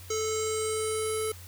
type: tone with low-pass filter sweep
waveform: square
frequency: 436.5 Hz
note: A4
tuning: 14 cents flat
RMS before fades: -30 dBFS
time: 0.1-1.32 s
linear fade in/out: 5 ms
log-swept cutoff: 6600 to 11000 Hz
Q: 7.4
effects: added 89 Hz sine -45 dBFS peak until 1.47 s + white hiss -50 dBFS RMS until 1.47 s